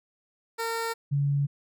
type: tone pair in turn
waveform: 15% pulse / sine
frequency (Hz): 457.1 / 141.83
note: A#4 / C#3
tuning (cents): -34 / +40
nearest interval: octave + minor sixth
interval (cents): 2026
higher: first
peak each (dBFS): -22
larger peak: neither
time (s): 0.58-0.94 / 1.11-1.47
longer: neither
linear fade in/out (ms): 20
effects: none